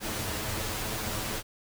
pink noise with comb filter, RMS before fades -33 dBFS, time 0-1.43 s, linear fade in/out 50 ms, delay 9.3 ms, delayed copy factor +0.6, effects none

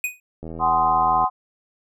square tone with exponential decay, 2489 Hz, D#7, in tune, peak -19 dBFS, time 0.04-0.2 s, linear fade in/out 2 ms, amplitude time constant 34 ms
click train, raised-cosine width 2 ms, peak -21 dBFS, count 67, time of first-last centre 0.43-1.241 s, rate 81.4 Hz
sine chord, Ab dominant seventh, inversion third, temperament just, 747.5 / 830.6 / 1038.3 / 1245.9 Hz, Gb5 / Ab5 / C6 / Eb6, +17 / 0 / -14 / +2 cents, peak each -20 / -25 / -19 / -25 dBFS, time 0.59-1.3 s, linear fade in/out 50 ms
effects none

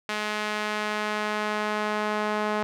sawtooth tone with band-pass filter sweep, 211.6 Hz, G#3, 33 cents sharp, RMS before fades -28 dBFS, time 0.09-2.63 s, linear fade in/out 0 ms, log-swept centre 2200 to 1000 Hz, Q 0.78, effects none

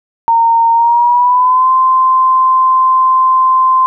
sine tone with pitch glide, 920 to 1038.6 Hz, A#5 to C6, -23 to -13 cents, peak -6 dBFS, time 0.28-3.86 s, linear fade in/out 0 ms, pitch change +210 cents, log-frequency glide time 0.72-1.7 s, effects none

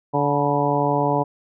harmonic tone with a mistuned harmonic, 144.4 Hz, D3, 29 cents flat, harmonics 1 / 2 / 3 / 4 / 5 / 6 / 7, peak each -25 / -25 / -25 / -25 / -25 / -25 / -25 dBFS, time 0.13-1.24 s, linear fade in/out 20 ms, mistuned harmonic 7, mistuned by -60 cents, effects none

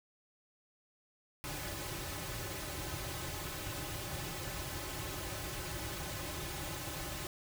pink noise with comb filter, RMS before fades -41 dBFS, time 1.44-7.27 s, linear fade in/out 0 ms, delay 4.3 ms, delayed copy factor -0.9, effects none

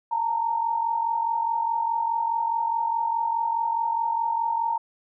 sine tone pair together, 880 / 924.8 Hz, A5 / A#5, 0 / -14 cents, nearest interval minor second, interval 86 cents, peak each -29 / -23 dBFS, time 0.11-4.78 s, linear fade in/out 10 ms, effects none

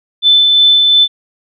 sine tone with tremolo, 3520 Hz, A7, in tune, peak -4 dBFS, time 0.22-1.08 s, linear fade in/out 50 ms, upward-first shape sine, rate 2.8 Hz, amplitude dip 25%, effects none

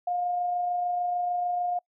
sine tone with amplitude modulation, 711 Hz, F5, 31 cents sharp, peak -24 dBFS, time 0.07-1.79 s, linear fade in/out 5 ms, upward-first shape sine, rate 26.7 Hz, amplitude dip 25%, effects noise-tail reverb RT60 0.1 s tail -26 dB re dry

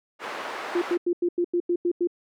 white band-pass noise, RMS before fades -34 dBFS, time 0.19-0.98 s, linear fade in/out 50 ms, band 450 to 1400 Hz, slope 12 dB/octave
sine tone bursts, 349.2 Hz, F4, in tune, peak -20 dBFS, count 9, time 0.75-2.073 s, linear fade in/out 5 ms, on 67 ms, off 90 ms
effects none

